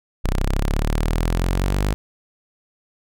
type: exponential sweep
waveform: sawtooth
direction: up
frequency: 30.77 to 51.2 Hz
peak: -14 dBFS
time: 0.24-1.94 s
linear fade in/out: 0 ms
effects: none